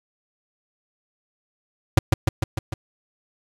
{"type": "tone with echo", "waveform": "square", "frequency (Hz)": 108.9, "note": "A2", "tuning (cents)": -17, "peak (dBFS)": -10, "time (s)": [1.97, 1.99], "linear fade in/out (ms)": 5, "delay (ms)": 150, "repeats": 5, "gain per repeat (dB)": -3, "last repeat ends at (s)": 2.74, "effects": ["resampled to 32000 Hz", "7-bit"]}